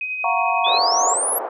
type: tone with tremolo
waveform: sine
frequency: 2515 Hz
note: D#7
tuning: 18 cents sharp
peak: -22 dBFS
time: 0.01-0.78 s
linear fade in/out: 2 ms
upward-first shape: sine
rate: 11 Hz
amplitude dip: 35%
type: chord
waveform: sine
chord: Gb major seventh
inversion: third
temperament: equal with one note detuned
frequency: 694.8 / 740 / 932.3 / 1108.7 Hz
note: F5 / Gb5 / Bb5 / Db6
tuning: -9 / 0 / 0 / 0 cents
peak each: -23 dBFS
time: 0.24-1.14 s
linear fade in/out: 2 ms
type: exponential sweep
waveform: sine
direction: up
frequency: 3322 to 11840 Hz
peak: -19 dBFS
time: 0.64-1.39 s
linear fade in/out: 10 ms
type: band-pass noise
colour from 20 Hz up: white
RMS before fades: -27 dBFS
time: 0.66-1.49 s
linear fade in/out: 5 ms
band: 440 to 940 Hz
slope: 24 dB/octave
effects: none